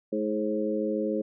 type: harmonic tone with a mistuned harmonic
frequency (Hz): 107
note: A2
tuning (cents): -48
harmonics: 2 / 3 / 4 / 5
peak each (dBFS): -31 / -31 / -31 / -31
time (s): 0.12-1.22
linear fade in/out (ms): 10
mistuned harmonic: 4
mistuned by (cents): -24
effects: none